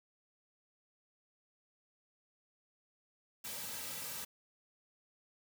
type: noise with comb filter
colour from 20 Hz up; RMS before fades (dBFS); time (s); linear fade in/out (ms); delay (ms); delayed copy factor
white; -43; 3.44-4.25; 10; 2.8; -0.8
effects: none